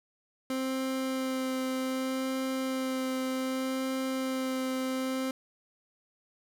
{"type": "tone with vibrato", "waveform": "30% pulse", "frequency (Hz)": 261.6, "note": "C4", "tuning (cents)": 0, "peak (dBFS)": -27, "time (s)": [0.5, 5.31], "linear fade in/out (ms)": 2, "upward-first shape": "sine", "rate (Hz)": 0.65, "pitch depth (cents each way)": 10, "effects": []}